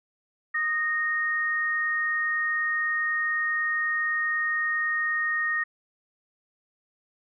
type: tone pair together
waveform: sine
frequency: 1238.7 / 1856 Hz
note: D#6 / A#6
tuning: -8 / -8 cents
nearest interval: perfect fifth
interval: 700 cents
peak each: -32 / -24 dBFS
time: 0.54-5.64 s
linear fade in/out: 10 ms
effects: none